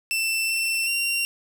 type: tone with pitch steps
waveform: sawtooth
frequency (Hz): 2672 / 2689 / 2757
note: E7 / E7 / F7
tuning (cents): +23 / +34 / -23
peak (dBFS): -19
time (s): 0.11-1.25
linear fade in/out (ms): 0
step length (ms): 380
effects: none